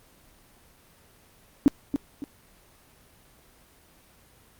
sine tone with echo, 282.5 Hz, C#4, 33 cents sharp, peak -12 dBFS, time 1.66-1.68 s, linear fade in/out 0 ms, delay 280 ms, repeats 2, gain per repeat -9 dB, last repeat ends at 2.24 s, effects pink hiss -57 dBFS RMS until 4.59 s + Opus 24 kbps

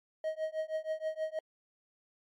triangle tone with tremolo, 630 Hz, D#5, 21 cents sharp, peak -27 dBFS, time 0.24-1.39 s, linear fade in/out 2 ms, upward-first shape triangle, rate 6.3 Hz, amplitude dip 100%, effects MP3 64 kbps

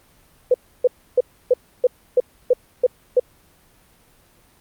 sine tone bursts, 500 Hz, B4, 21 cents sharp, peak -10 dBFS, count 9, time 0.51-3.198 s, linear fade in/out 5 ms, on 32 ms, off 300 ms, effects pink hiss -55 dBFS RMS until 4.6 s + Opus 32 kbps

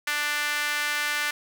sawtooth tone with high-pass filter, 294.9 Hz, D4, 7 cents sharp, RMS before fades -27 dBFS, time 0.07-1.31 s, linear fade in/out 5 ms, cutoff 1700 Hz, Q 2.1, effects 9-bit

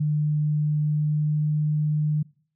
sine tone with pitch glide, 150.4 to 151.36 Hz, D3 to D#3, +42 to -47 cents, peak -20 dBFS, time 0-2.23 s, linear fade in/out 10 ms, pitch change +11 cents, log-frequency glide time 0.76-1.5 s, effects noise-tail reverb RT60 0.5 s tail -23 dB re dry

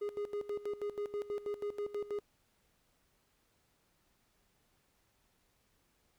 triangle tone with tremolo, 411.9 Hz, G#4, 14 cents flat, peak -32 dBFS, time 0.01-2.2 s, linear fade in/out 10 ms, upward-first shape square, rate 6.2 Hz, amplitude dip 80%, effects pink hiss -74 dBFS RMS until 6.18 s

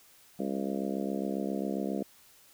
harmonic tone with a mistuned harmonic, 67.4 Hz, C#2, 48 cents flat, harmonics 3 / 4 / 5 / 6 / 7 / 8 / 9 / 10, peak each -34 / -36 / -38 / -40 / -41 / -42 / -43 / -44 dBFS, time 0.39-2.03 s, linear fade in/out 5 ms, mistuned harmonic 10, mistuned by +21 cents, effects white hiss -59 dBFS RMS until 2.53 s

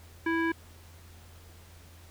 square tone with low-pass filter, 329.6 Hz, E4, in tune, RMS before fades -28 dBFS, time 0.26-0.52 s, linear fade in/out 5 ms, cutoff 1900 Hz, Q 4.1, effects added 84 Hz sine -51 dBFS peak until 2.1 s + pink hiss -56 dBFS RMS until 2.1 s

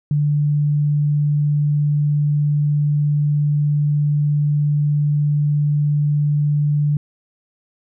sine tone, 147.2 Hz, D3, 4 cents sharp, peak -14 dBFS, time 0.11-6.97 s, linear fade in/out 2 ms, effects none

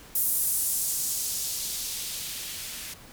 violet noise with band-pass filter sweep, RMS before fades -30 dBFS, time 0.15-2.94 s, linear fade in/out 5 ms, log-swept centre 12000 to 1900 Hz, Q 1, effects pink hiss -49 dBFS RMS until 3.12 s

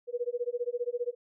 sine tone with tremolo, 483.8 Hz, B4, 36 cents flat, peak -26 dBFS, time 0.07-1.15 s, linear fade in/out 50 ms, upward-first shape sine, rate 15 Hz, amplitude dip 100%, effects none

